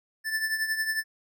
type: tone with tremolo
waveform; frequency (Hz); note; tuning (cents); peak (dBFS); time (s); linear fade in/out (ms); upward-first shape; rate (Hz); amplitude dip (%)
square; 1760; A6; 0; -24; 0.24-1.04; 50; triangle; 11; 70
effects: none

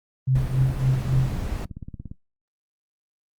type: tone with tremolo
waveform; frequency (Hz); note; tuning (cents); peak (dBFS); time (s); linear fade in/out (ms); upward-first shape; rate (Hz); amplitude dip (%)
sine; 130.81; C3; 0; -15; 0.27-1.36; 10; triangle; 3.6; 100
type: noise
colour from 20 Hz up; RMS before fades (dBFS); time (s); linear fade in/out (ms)
brown; -29; 0.35-1.65; 5
type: click train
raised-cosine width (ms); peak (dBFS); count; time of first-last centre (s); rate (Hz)
5; -23; 19; 1.08-2.114; 17.4
effects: noise-tail reverb RT60 0.1 s tail -20 dB re dry + Opus 32 kbps

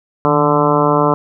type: harmonic tone with a mistuned harmonic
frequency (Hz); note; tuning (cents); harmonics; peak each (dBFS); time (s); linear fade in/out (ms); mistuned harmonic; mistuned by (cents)
146.83; D3; 0; 1 / 2 / 3 / 4 / 5 / 6 / 7 / 8 / 9; -19 / -18 / -17 / -18 / -22 / -21 / -17 / -22 / -22; 0.25-1.14; 0; 1; +93
effects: none

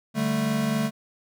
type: chord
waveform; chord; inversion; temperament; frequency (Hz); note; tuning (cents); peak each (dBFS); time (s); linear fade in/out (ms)
square; D suspended fourth; none; equal; 146.83 / 196 / 220; D3 / G3 / A3; 0 / 0 / 0; -30 / -31 / -25; 0.14-0.91; 50
effects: none

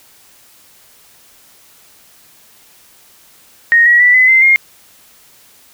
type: tone with pitch steps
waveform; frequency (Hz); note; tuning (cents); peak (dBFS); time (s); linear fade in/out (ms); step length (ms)
sine; 1864.7 / 1914.9 / 1966.5 / 2019 / 2074 / 2130; A#6 / A#6 / B6 / B6 / C7 / C7; 0 / +46 / -8 / +38 / -16 / +30; -5; 3.72-4.56; 0; 140
effects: white hiss -46 dBFS RMS until 5.73 s

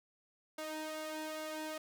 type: tone with flanger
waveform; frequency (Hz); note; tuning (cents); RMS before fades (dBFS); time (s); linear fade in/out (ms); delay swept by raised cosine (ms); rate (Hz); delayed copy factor
sawtooth; 311.1; D#4; 0; -42; 0.58-1.78; 5; 1.4 to 2.07; 2.4; +0.65
effects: none

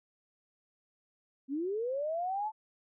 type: linear sweep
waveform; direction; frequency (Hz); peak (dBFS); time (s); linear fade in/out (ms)
sine; up; 256.5 to 885; -31; 1.48-2.52; 50
effects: none

